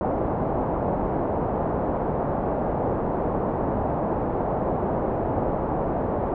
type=low-pass noise; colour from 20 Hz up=white; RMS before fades=-25 dBFS; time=0.01-6.34 s; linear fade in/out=2 ms; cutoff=810 Hz; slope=24 dB/octave; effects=none